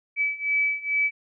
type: beating tone pair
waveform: sine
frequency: 2295 / 2297.3 Hz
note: D7 / D7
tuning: -40 / -39 cents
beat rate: 2.3 Hz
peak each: -26 / -24 dBFS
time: 0.16-1.11 s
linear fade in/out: 50 ms
effects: none